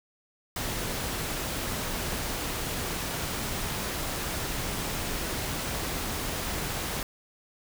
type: noise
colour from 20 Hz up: pink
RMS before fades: -32 dBFS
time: 0.56-7.03 s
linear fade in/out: 2 ms
effects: none